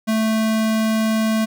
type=tone; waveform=square; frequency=220.2 Hz; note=A3; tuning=2 cents sharp; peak=-17 dBFS; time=0.07-1.46 s; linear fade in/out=20 ms; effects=none